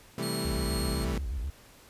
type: chord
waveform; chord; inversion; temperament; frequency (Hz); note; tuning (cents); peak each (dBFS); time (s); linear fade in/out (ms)
25% pulse; A minor seventh; first; equal; 130.81 / 164.81 / 196 / 220; C3 / E3 / G3 / A3; 0 / 0 / 0 / 0; -33; 0.18-1.18; 2
type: tone with tremolo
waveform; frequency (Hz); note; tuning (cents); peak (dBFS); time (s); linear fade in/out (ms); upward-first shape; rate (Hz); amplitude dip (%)
25% pulse; 4291; C8; +43; -31; 0.22-1.05; 10; sine; 2.2; 35
type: tone with vibrato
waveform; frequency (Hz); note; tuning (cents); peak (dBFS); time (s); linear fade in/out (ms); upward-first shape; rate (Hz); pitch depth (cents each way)
sine; 61.3; B1; -12; -30; 0.45-1.5; 0; square; 8.1; 240
type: click train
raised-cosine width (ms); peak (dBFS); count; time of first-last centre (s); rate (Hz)
3; -40; 44; 0.84-1.488; 66.4
effects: pink hiss -55 dBFS RMS until 1.89 s + resampled to 32000 Hz